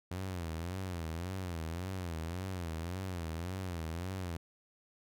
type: tone with vibrato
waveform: sawtooth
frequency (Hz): 87.4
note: F2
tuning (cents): +2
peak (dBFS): -33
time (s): 0.11-4.37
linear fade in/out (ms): 5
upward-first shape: sine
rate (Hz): 1.8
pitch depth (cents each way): 150
effects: none